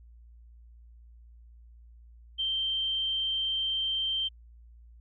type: tone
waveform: sine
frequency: 3136 Hz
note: G7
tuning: in tune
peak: -27 dBFS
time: 2.38-4.29 s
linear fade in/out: 20 ms
effects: added 58 Hz sine -50 dBFS peak until 5 s